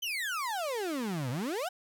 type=exponential two-way sweep; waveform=35% pulse; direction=down then up; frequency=3136 to 117 to 790 Hz; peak=-30 dBFS; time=0.02-1.69 s; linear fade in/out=10 ms; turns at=1.3 s; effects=none